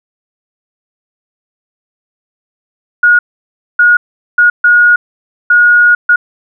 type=tone bursts at uneven times; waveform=sine; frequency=1443 Hz; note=F#6; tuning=44 cents flat; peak=-3 dBFS; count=6; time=3.03-3.19 / 3.79-3.97 / 4.38-4.5 / 4.64-4.96 / 5.5-5.95 / 6.09-6.16 s; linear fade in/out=5 ms; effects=none